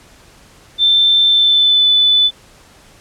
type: tone with pitch glide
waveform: sine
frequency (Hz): 3555 to 3494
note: A7 to A7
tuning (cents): +17 to -13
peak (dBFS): -8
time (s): 0.78-2.31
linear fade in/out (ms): 50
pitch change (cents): -30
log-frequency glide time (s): 1.27-1.89
effects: pink hiss -45 dBFS RMS until 3 s + low-pass 10000 Hz 12 dB/octave